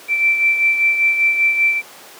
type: beating tone pair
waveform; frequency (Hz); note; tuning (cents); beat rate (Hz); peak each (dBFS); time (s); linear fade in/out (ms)
sine; 2337 / 2342.1; D7 / D7; -9 / -5; 5.1; -13 / -22; 0.08-1.82; 50
effects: pink hiss -39 dBFS RMS until 2.19 s + high-pass 400 Hz 12 dB/octave